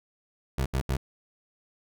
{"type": "tone bursts", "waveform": "25% pulse", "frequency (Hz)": 66.1, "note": "C2", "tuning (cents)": 18, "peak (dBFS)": -21, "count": 3, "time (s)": [0.58, 0.969], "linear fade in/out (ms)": 5, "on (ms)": 79, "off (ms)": 76, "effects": []}